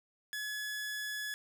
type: tone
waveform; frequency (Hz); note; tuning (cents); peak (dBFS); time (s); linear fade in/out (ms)
sawtooth; 1700; G#6; +40; -33; 0.33-1.34; 0
effects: none